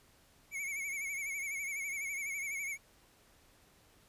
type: tone with vibrato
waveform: square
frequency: 2237 Hz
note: C#7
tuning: 15 cents sharp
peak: -37 dBFS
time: 0.51-2.78 s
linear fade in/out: 50 ms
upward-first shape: sine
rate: 12 Hz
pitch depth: 72 cents each way
effects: pink hiss -65 dBFS RMS until 4.08 s + resampled to 32000 Hz